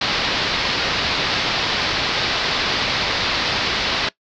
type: low-pass noise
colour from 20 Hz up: white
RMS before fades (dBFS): -21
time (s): 0.01-4.09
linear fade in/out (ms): 5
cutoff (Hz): 4900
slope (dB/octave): 48
effects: noise-tail reverb RT60 0.1 s tail -20 dB re dry